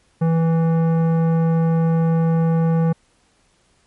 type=tone with tanh clipping; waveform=triangle; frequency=164.2 Hz; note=E3; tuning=6 cents flat; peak=-16 dBFS; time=0.21-2.93 s; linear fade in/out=10 ms; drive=18 dB; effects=pink hiss -60 dBFS RMS until 3.86 s + MP3 48 kbps